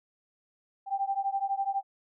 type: beating tone pair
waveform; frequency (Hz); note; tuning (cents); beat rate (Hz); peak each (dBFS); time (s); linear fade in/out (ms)
sine; 782 / 794; G5 / G5; -4 / +22; 12; -30 / -31; 0.86-1.83; 50
effects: none